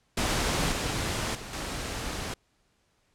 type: noise with level steps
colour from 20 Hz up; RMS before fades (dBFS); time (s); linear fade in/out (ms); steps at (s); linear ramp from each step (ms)
pink; -27 / -30 / -40 / -34; 0.17-2.34; 5; 0.72 / 1.35 / 1.53; 2
effects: pink hiss -70 dBFS RMS until 3.14 s + low-pass 9000 Hz 12 dB/octave